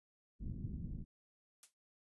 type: low-pass noise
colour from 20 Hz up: pink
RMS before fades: -43 dBFS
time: 0.39-1.05 s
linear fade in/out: 50 ms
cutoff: 230 Hz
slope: 24 dB/octave
type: noise with exponential decay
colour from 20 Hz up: blue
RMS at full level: -50 dBFS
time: 1.63-1.74 s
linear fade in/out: 1 ms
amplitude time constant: 22 ms
effects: resampled to 24000 Hz